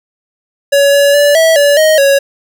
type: tone with pitch steps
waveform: square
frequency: 563 / 567 / 579 / 650 / 574 / 626 / 555 Hz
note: C#5 / C#5 / D5 / E5 / D5 / D#5 / C#5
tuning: +27 / +39 / -25 / -24 / -40 / +10 / +2 cents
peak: -6 dBFS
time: 0.72-2.19 s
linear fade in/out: 10 ms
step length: 210 ms
effects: none